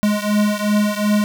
square beating tone pair, 207.7 / 210.4 Hz, G#3 / G#3, 0 / +23 cents, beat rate 2.7 Hz, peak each -18 / -20 dBFS, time 0.03-1.24 s, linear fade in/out 0 ms, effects none

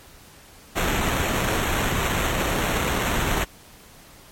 pink noise with sample-and-hold, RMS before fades -23 dBFS, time 0.75-3.45 s, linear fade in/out 20 ms, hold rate 4900 Hz, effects pink hiss -48 dBFS RMS until 4.31 s + MP3 64 kbps

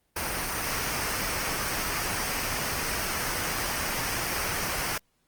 pink noise with comb filter, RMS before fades -30 dBFS, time 0.16-4.98 s, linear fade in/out 5 ms, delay 0.27 ms, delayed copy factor -0.5, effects pink hiss -72 dBFS RMS until 5.27 s + Opus 24 kbps

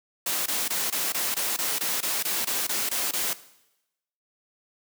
white noise bursts, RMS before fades -27 dBFS, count 14, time 0.26-3.333 s, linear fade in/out 5 ms, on 200 ms, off 21 ms, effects noise-tail reverb RT60 0.9 s tail -17 dB re dry + high-pass 200 Hz 12 dB/octave

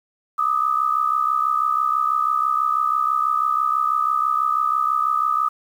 sine tone pair together, 1203 / 1269.1 Hz, D6 / D#6, +41 / +34 cents, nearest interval minor second, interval 93 cents, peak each -20 / -20 dBFS, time 0.38-5.49 s, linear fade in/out 10 ms, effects 8-bit

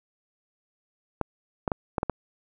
clicks, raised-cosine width 1 ms, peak -11 dBFS, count 6, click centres 1.213 / 1.678 / 1.718 / 1.982 / 2.031 / 2.097 s, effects none

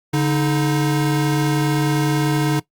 square tone pair together, 144.13 / 311.1 Hz, D3 / D#4, -32 / 0 cents, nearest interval octave + minor second, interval 1332 cents, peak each -18 / -21 dBFS, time 0.13-2.6 s, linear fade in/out 10 ms, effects noise-tail reverb RT60 0.1 s tail -18 dB re dry + Opus 48 kbps

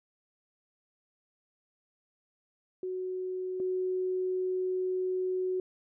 sine tone pair in turn, 370 / 370 Hz, F#4 / F#4, 0 / 0 cents, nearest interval unison, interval 0 cents, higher neither, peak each -32 / -28 dBFS, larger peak second, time 2.83-3.6 / 3.6-5.6 s, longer second, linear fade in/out 2 ms, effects none

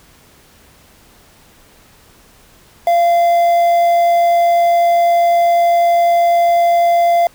triangle tone with quantisation, 688 Hz, F5, 26 cents flat, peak -7 dBFS, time 2.87-7.27 s, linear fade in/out 2 ms, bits 5, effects pink hiss -47 dBFS RMS until 7.34 s

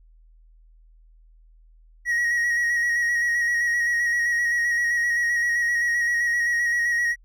triangle tone with vibrato, 1900 Hz, A#6, 33 cents sharp, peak -18 dBFS, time 2.05-7.16 s, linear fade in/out 50 ms, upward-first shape square, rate 7.7 Hz, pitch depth 23 cents each way, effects added 40 Hz sine -50 dBFS peak until 7.24 s

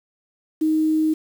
sine tone with quantisation, 313.1 Hz, D#4, 11 cents sharp, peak -16 dBFS, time 0.61-1.14 s, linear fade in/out 10 ms, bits 7, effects none

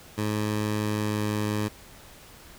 15% pulse tone with pitch glide, 106.3 to 105.63 Hz, G#2 to G#2, +41 to +30 cents, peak -19 dBFS, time 0.17-1.69 s, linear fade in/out 20 ms, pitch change -11 cents, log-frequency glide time 0.79-1.22 s, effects pink hiss -49 dBFS RMS until 2.58 s

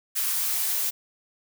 blue noise with high-pass filter sweep, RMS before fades -26 dBFS, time 0.15-0.91 s, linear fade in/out 20 ms, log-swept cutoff 1300 to 420 Hz, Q 1.4, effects none

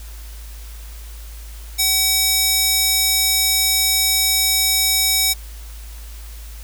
square tone with high-pass filter, 760 Hz, F#5, 46 cents sharp, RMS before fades -17 dBFS, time 1.78-5.34 s, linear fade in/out 20 ms, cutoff 4500 Hz, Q 0.65, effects added 54 Hz sine -32 dBFS peak until 6.63 s + white hiss -43 dBFS RMS until 6.63 s

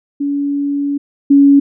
sine tone pair in turn, 284 / 280.7 Hz, C#4 / C#4, +42 / +22 cents, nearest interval unison, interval 20 cents, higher first, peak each -14 / -4 dBFS, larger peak second, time 0.2-0.98 / 1.3-1.6 s, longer first, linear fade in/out 10 ms, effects none

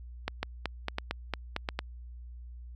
two click trains, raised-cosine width 0.3 ms, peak -14 / -14 dBFS, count 3 / 7, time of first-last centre 0.28-1.688 / 0.43-1.791 s, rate 1.42 / 4.41 Hz, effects added 60 Hz sine -42 dBFS peak until 2.75 s + MP3 96 kbps

